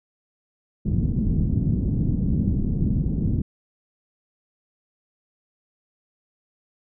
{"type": "low-pass noise", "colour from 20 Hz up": "white", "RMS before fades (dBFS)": -22, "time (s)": [0.85, 3.42], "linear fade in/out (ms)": 10, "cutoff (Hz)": 220, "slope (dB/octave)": 24, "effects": []}